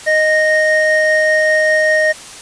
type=tone pair together; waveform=triangle; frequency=621 / 1857.9 Hz; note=D#5 / A#6; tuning=-3 / -6 cents; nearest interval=octave + perfect fifth; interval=1897 cents; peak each=-11 dBFS; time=0.06-2.13 s; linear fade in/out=20 ms; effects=white hiss -33 dBFS RMS until 2.41 s + resampled to 22050 Hz